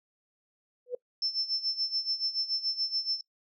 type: tone with exponential growth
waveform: sine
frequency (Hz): 493.9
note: B4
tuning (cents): 0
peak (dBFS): -26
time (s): 0.86-0.95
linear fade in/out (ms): 5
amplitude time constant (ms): 19
type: tone with tremolo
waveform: sine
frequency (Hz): 5320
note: E8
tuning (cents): +15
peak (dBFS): -25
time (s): 1.22-3.21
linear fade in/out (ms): 2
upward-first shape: sine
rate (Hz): 7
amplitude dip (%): 80
effects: noise-tail reverb RT60 0.1 s tail -23 dB re dry